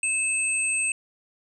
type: tone pair together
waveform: sine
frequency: 2612 / 8300 Hz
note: E7 / C9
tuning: -17 / -15 cents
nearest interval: octave + minor sixth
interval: 2002 cents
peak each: -25 dBFS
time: 0.03-0.92 s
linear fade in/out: 2 ms
effects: none